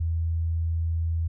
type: tone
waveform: sine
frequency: 82.41 Hz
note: E2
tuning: in tune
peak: -23 dBFS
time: 0-1.28 s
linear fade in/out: 10 ms
effects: none